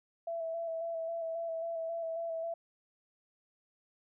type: tone with vibrato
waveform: sine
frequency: 662 Hz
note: E5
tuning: 7 cents sharp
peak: -34 dBFS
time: 0.27-2.54 s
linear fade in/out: 5 ms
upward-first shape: square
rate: 3.7 Hz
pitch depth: 21 cents each way
effects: none